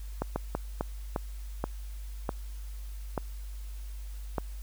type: slowing click train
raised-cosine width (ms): 1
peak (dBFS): -15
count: 9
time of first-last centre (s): 0.22-4.382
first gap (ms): 140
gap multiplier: 1.36
effects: added 50 Hz sine -37 dBFS peak until 4.62 s + white hiss -56 dBFS RMS until 4.62 s